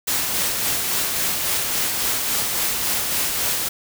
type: noise with tremolo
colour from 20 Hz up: white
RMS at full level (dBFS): -21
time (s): 0.07-3.69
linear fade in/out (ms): 10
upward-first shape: sine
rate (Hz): 3.6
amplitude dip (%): 30
effects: none